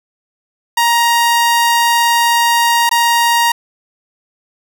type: tone with dropouts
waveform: sawtooth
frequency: 939 Hz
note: A#5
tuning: 12 cents sharp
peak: -6 dBFS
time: 0.77-3.52 s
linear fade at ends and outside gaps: 5 ms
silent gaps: 2.893-2.912 s
effects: none